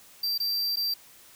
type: tone with dropouts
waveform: square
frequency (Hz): 4699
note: D8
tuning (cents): 0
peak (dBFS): -26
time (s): 0.23-0.94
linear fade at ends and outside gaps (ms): 5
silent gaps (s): 0.379-0.4 / 0.759-0.769
effects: white hiss -53 dBFS RMS until 1.35 s